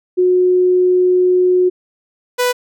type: tone pair in turn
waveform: sine / sawtooth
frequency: 363.9 / 494.4 Hz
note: F#4 / B4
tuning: -29 / +2 cents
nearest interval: perfect fourth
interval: 531 cents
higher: second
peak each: -9 dBFS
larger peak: neither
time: 0.17-1.7 / 2.38-2.53 s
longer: first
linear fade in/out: 20 ms
effects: none